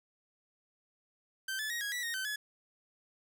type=tone with pitch steps; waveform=sawtooth; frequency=1552 / 1732 / 1884 / 1654 / 1952 / 1859 / 1536 / 1699 Hz; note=G6 / A6 / A#6 / G#6 / B6 / A#6 / G6 / G#6; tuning=-18 / -28 / +18 / -8 / -21 / -5 / -36 / +39 cents; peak=-31 dBFS; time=1.48-2.36 s; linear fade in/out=5 ms; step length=110 ms; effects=none